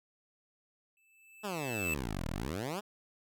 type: tone with exponential growth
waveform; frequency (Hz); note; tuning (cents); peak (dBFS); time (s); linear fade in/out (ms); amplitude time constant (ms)
square; 2635; E7; -1; -31; 0.97-1.94; 1; 210
type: exponential two-way sweep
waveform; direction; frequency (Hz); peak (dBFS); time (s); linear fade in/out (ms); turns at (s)
10% pulse; down then up; 218.7 to 36.71 to 218.7; -27; 1.43-2.81; 20; 2.28
effects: none